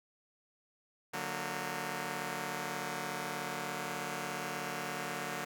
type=chord; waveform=5% pulse; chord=D augmented; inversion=none; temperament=just; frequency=146.83 / 183.54 / 229.4 Hz; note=D3 / F#3 / A#3; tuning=0 / -14 / -28 cents; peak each=-30 dBFS; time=1.13-5.45 s; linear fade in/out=10 ms; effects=none